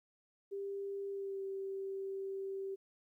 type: tone with pitch glide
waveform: sine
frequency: 396.7 to 388.5 Hz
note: G4 to G4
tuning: +21 to -16 cents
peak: -38 dBFS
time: 0.51-2.76 s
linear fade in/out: 20 ms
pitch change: -37 cents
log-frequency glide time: 1.1-1.43 s
effects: 13-bit